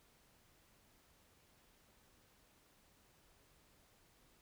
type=silence; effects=pink hiss -70 dBFS RMS until 4.41 s